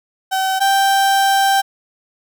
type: tone pair in turn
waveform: 35% pulse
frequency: 764 / 784.1 Hz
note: G5 / G5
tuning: -45 / 0 cents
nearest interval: unison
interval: 45 cents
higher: second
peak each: -14 / -10 dBFS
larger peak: second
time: 0.31-0.6 / 0.6-1.62 s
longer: second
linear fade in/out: 20 ms
effects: none